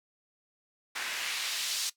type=noise with band-pass filter sweep; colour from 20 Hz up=white; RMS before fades=-34 dBFS; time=0.95-1.9 s; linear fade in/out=10 ms; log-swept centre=1700 to 4900 Hz; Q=1.1; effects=noise-tail reverb RT60 0.1 s tail -17 dB re dry